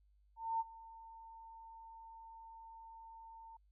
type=tone with ADSR envelope; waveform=sine; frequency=905 Hz; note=A5; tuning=48 cents sharp; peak=-32 dBFS; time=0.36-3.57 s; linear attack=240 ms; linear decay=31 ms; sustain=-20 dB; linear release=7 ms; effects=added 50 Hz sine -67 dBFS peak until 3.71 s